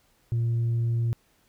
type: tone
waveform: sine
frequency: 116.54 Hz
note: A#2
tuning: in tune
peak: -20 dBFS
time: 0.32-1.13 s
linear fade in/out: 0 ms
effects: tanh soft clip ceiling -21 dBFS + pink hiss -65 dBFS RMS until 1.48 s